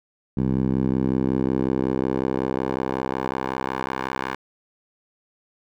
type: tone with band-pass filter sweep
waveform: 10% pulse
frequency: 65.41 Hz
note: C2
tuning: in tune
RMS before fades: -24 dBFS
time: 0.37-4.35 s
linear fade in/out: 5 ms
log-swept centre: 180 to 1300 Hz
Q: 1.1
effects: none